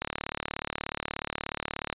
click train, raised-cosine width 0.3 ms, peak -14 dBFS, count 71, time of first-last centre 0.02-1.927 s, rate 36.7 Hz, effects resampled to 8000 Hz

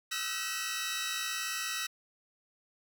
15% pulse tone cluster, 1281 / 1340 / 1521 / 1922 / 2620 Hz, E6 / E6 / F#6 / B6 / E7, -50 / +28 / +47 / -48 / -11 cents, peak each -36 / -35 / -34 / -31 / -33 dBFS, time 0.11-1.87 s, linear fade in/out 10 ms, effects none

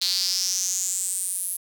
square tone with high-pass filter sweep, 92.5 Hz, F#2, in tune, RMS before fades -26 dBFS, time 0.01-1.57 s, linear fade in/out 10 ms, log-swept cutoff 4200 to 11000 Hz, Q 6.6, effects none

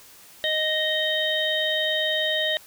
harmonic tone, 621 Hz, D#5, 3 cents flat, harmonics 1 / 3 / 5 / 6, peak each -27 / -27 / -27 / -27 dBFS, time 0.44-2.57 s, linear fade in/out 0 ms, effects white hiss -49 dBFS RMS until 2.66 s

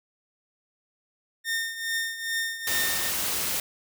sawtooth tone with tremolo, 1823 Hz, A#6, 39 cents flat, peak -21 dBFS, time 1.44-3.12 s, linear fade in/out 50 ms, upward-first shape triangle, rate 2.4 Hz, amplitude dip 75%
white noise, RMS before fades -28 dBFS, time 2.67-3.6 s, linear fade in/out 2 ms
effects none

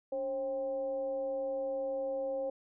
sine tone with frequency modulation, 537 Hz, C5, 45 cents sharp, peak -32 dBFS, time 0.12-2.5 s, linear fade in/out 5 ms, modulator 252 Hz, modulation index 0.4, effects none

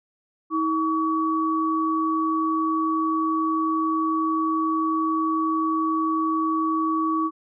sine tone pair together, 320 / 1132.8 Hz, D#4 / C#6, +49 / +37 cents, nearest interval octave + minor seventh, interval 2188 cents, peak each -23 dBFS, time 0.5-7.31 s, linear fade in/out 50 ms, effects none

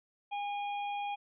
harmonic tone, 815 Hz, G#5, 33 cents flat, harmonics 1 / 3 / 4, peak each -34 / -44 / -49 dBFS, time 0.31-1.16 s, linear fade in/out 20 ms, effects none

